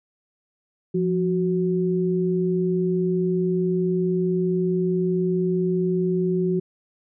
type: tone pair together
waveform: sine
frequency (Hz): 174.62 / 370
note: F3 / F#4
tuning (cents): 0 / 0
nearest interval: octave + minor second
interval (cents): 1300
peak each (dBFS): -22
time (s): 0.94-6.6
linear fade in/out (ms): 10
effects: none